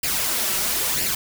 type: noise with flanger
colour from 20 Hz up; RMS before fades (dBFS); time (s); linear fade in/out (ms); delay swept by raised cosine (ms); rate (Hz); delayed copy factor
white; -23; 0.03-1.15; 5; 0.4 to 5.3; 1; +0.6
effects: none